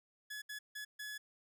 sawtooth tone bursts at uneven times, 1700 Hz, G#6, 40 cents sharp, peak -39 dBFS, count 4, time 0.3-0.42 / 0.49-0.59 / 0.75-0.85 / 0.99-1.18 s, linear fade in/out 10 ms, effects none

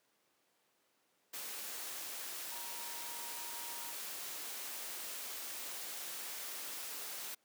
sine tone in noise, 942 Hz, A#5, 18 cents sharp, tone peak -52 dBFS, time 2.51-3.92 s, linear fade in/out 10 ms, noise white, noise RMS -44 dBFS, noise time 1.33-7.35 s, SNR -11 dB, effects pink hiss -75 dBFS RMS until 7.44 s + high-pass 300 Hz 12 dB/octave

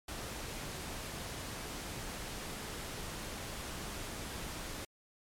pink noise, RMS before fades -42 dBFS, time 0.08-4.85 s, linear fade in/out 5 ms, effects low-pass 12000 Hz 12 dB/octave + MP3 96 kbps

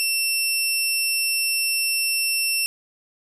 15% pulse tone, 2700 Hz, E7, 41 cents sharp, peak -13 dBFS, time 0-2.66 s, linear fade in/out 0 ms, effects none

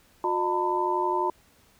sine tone cluster, 359.5 / 610 / 905 / 997 Hz, F#4 / D#5 / A5 / B5, -50 / -34 / +48 / +16 cents, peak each -28 / -34 / -27 / -28 dBFS, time 0.24-1.3 s, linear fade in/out 2 ms, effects pink hiss -60 dBFS RMS until 1.79 s

